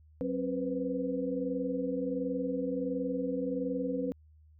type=tone cluster; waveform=sine; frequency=186.4 / 267.8 / 488.6 / 510 Hz; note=F#3 / C4 / B4 / C5; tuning=+13 / +40 / -19 / -44 cents; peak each=-39 / -33 / -35 / -39 dBFS; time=0.21-4.12 s; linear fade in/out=0 ms; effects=added 77 Hz sine -56 dBFS peak until 4.59 s